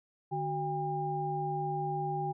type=tone cluster; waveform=sine; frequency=150.9 / 373.2 / 804 Hz; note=D3 / F#4 / G5; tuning=+47 / +15 / +44 cents; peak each=-36 / -38 / -33 dBFS; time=0.31-2.33 s; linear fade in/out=20 ms; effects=none